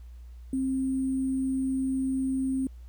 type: tone with sample-and-hold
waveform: sine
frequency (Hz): 264.1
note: C4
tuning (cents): +16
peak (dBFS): -25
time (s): 0.53-2.67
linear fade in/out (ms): 2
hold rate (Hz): 8820
effects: added 60 Hz sine -42 dBFS peak until 2.88 s + pink hiss -67 dBFS RMS until 2.88 s